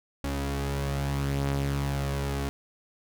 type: tone pair together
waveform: sawtooth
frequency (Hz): 69.3 / 139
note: C#2 / C#3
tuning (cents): 0 / +5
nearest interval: octave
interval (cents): 1205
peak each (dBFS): -26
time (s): 0.24-2.49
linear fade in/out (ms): 0
effects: none